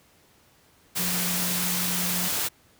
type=tone in noise; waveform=sine; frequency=179 Hz; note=F3; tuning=43 cents sharp; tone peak=-31 dBFS; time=0.98-2.29 s; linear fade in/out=20 ms; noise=white; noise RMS=-27 dBFS; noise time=0.95-2.49 s; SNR=-7 dB; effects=pink hiss -59 dBFS RMS until 2.79 s + high-pass 60 Hz 12 dB/octave